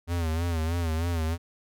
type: tone with vibrato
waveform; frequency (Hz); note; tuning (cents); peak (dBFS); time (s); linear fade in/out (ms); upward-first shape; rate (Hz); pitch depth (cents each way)
square; 82.9; E2; +10; -26; 0.07-1.38; 50; sine; 3.2; 83
effects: none